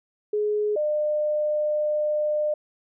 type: tone pair in turn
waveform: sine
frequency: 419.9 / 602.3 Hz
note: G#4 / D5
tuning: +19 / +44 cents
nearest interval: tritone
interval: 625 cents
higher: second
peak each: -21 dBFS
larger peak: neither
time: 0.33-0.76 / 0.76-2.54 s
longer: second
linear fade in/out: 5 ms
effects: none